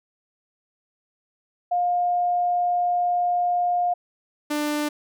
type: tone pair in turn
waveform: sine / sawtooth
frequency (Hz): 709 / 297.2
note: F5 / D4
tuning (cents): +26 / +21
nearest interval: octave + minor third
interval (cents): 1505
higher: first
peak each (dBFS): -19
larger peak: neither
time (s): 1.71-3.94 / 4.5-4.89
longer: first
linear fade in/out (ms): 10
effects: none